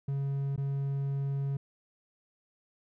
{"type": "tone with dropouts", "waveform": "triangle", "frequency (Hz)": 138.59, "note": "C#3", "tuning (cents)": 0, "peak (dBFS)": -27, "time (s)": [0.08, 1.57], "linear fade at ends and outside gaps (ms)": 5, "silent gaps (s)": [0.562, 0.577], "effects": []}